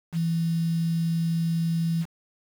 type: tone with quantisation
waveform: sine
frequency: 166 Hz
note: E3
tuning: 12 cents sharp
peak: -22 dBFS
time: 0.12-2.06 s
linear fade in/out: 50 ms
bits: 7
effects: none